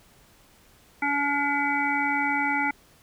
harmonic tone with a mistuned harmonic, 284.4 Hz, C#4, 45 cents sharp, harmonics 1 / 3 / 5 / 7 / 8, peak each -30 / -27 / -30 / -28 / -30 dBFS, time 1.02-2.71 s, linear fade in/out 5 ms, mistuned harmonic 7, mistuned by +20 cents, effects pink hiss -57 dBFS RMS until 3.02 s

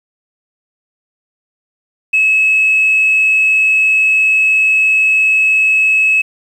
sine tone, 2583 Hz, E7, 36 cents flat, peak -7 dBFS, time 2.13-6.22 s, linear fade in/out 10 ms, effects tanh soft clip ceiling -4 dBFS + 7-bit

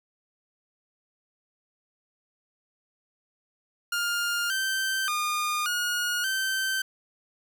sawtooth tone with pitch steps, 1409 / 1554 / 1216 / 1440 / 1549 Hz, F6 / G6 / D#6 / F#6 / G6, +15 / -16 / -40 / -47 / -21 cents, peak -22 dBFS, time 3.92-6.82 s, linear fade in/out 5 ms, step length 580 ms, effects none

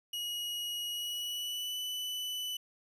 40% pulse tone with pitch glide, 2900 to 2987 Hz, F#7 to F#7, -35 to +16 cents, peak -34 dBFS, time 0.13-2.57 s, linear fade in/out 5 ms, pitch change +51 cents, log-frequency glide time 0.92-1.78 s, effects none

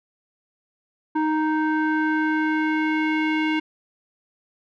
square tone with low-pass filter sweep, 311.1 Hz, D#4, in tune, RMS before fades -22 dBFS, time 1.15-3.6 s, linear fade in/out 10 ms, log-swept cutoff 1200 to 2500 Hz, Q 3.1, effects none

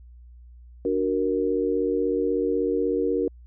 sine chord, D augmented, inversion none, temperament equal, 293.7 / 370 / 466.2 Hz, D4 / F#4 / A#4, 0 / 0 / 0 cents, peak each -27 / -26 / -24 dBFS, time 0.85-3.28 s, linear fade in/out 2 ms, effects added 60 Hz sine -44 dBFS peak until 3.46 s

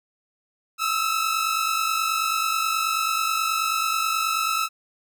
sawtooth tone pair together, 1284.7 / 1334 Hz, E6 / E6, -45 / +20 cents, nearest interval minor second, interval 65 cents, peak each -21 dBFS, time 0.78-4.69 s, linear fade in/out 50 ms, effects none

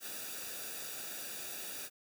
white noise with comb filter, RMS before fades -43 dBFS, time 0-1.9 s, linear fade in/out 50 ms, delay 0.95 ms, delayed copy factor -0.65, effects none

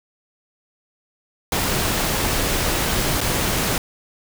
pink noise with dropouts, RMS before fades -21 dBFS, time 1.52-3.78 s, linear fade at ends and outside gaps 2 ms, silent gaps 3.207-3.212 s, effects none

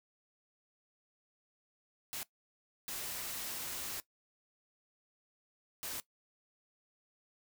white noise bursts at uneven times, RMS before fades -41 dBFS, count 3, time 2.13-2.23 / 2.88-4 / 5.83-6 s, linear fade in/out 0 ms, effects noise-tail reverb RT60 0.1 s tail -18 dB re dry

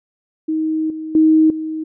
sine tone with level steps, 315 Hz, D#4, 21 cents sharp, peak -16 / -24 / -8 / -21 dBFS, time 0.48-1.84 s, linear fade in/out 10 ms, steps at 0.9 / 1.15 / 1.5 s, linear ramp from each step 2 ms, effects none

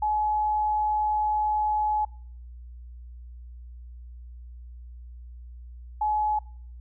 sine tone pair in turn, 849 / 849 Hz, G#5 / G#5, +38 / +38 cents, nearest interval unison, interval 0 cents, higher neither, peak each -22 dBFS, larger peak neither, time 0.02-2.05 / 6.01-6.39 s, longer first, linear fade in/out 5 ms, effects noise-tail reverb RT60 0.6 s tail -25 dB re dry + added 60 Hz sine -40 dBFS peak until 6.8 s

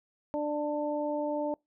harmonic tone, 296.3 Hz, D4, 15 cents sharp, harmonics 1 / 2 / 3, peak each -33 / -31 / -37 dBFS, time 0.34-1.54 s, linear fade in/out 0 ms, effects noise-tail reverb RT60 0.2 s tail -26 dB re dry

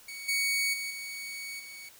sawtooth tone with level steps, 2236 Hz, C#7, 14 cents sharp, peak -36 / -23 / -30 / -34 / -40 dBFS, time 0.08-1.89 s, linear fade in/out 5 ms, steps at 0.28 / 0.73 / 0.9 / 1.59 s, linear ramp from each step 10 ms, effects white hiss -55 dBFS RMS until 1.99 s

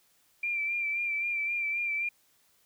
sine tone with vibrato, 2362 Hz, D7, 9 cents sharp, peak -28 dBFS, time 0.43-2.09 s, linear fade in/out 5 ms, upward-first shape sine, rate 3.8 Hz, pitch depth 37 cents each way, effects white hiss -67 dBFS RMS until 2.65 s

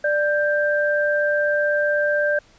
sine tone pair together, 590.7 / 1577 Hz, D5 / G6, +10 / +10 cents, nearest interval octave + perfect fourth, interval 1700 cents, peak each -19 / -21 dBFS, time 0.04-2.39 s, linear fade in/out 5 ms, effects pink hiss -54 dBFS RMS until 2.58 s + resampled to 16000 Hz

